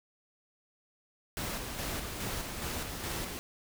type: noise with tremolo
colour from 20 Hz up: pink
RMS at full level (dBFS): -36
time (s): 1.37-3.39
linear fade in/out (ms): 0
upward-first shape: square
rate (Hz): 2.4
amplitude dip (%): 35
effects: none